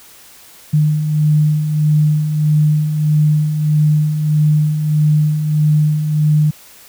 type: beating tone pair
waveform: sine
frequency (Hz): 150.3 / 151.9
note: D3 / D#3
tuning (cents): +40 / -41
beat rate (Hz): 1.6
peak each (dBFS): -20 / -11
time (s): 0.73-6.51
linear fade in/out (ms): 10
effects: white hiss -42 dBFS RMS until 6.88 s